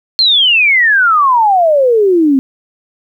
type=exponential sweep; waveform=sine; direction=down; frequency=4279 to 259.2 Hz; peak=-6 dBFS; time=0.19-2.39 s; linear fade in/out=0 ms; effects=8-bit